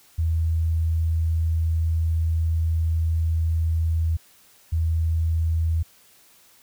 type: tone pair in turn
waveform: sine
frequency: 81.4 / 81.4 Hz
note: E2 / E2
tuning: -21 / -21 cents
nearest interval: unison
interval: 0 cents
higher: neither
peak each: -19 dBFS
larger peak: neither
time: 0.18-4.17 / 4.72-5.83 s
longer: first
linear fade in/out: 10 ms
effects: white hiss -55 dBFS RMS until 6.62 s